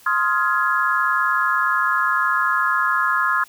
sine chord, F minor seventh, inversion second, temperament just, 1047.7 / 1257.2 / 1396.9 / 1676.3 Hz, C6 / Eb6 / F6 / Ab6, +2 / +18 / 0 / +16 cents, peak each -22 dBFS, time 0.06-3.44 s, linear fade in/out 5 ms, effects white hiss -49 dBFS RMS until 3.48 s

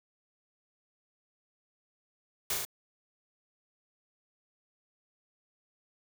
white noise with echo, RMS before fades -31 dBFS, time 2.5-2.54 s, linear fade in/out 2 ms, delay 37 ms, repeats 3, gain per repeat -2 dB, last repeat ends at 2.651 s, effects none

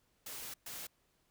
white noise bursts at uneven times, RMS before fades -45 dBFS, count 2, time 0.26-0.54 / 0.66-0.87 s, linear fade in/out 5 ms, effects pink hiss -75 dBFS RMS until 1.3 s

